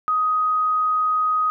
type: tone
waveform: sine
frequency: 1253 Hz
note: D#6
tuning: 12 cents sharp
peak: -17 dBFS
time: 0.08-1.5 s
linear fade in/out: 0 ms
effects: none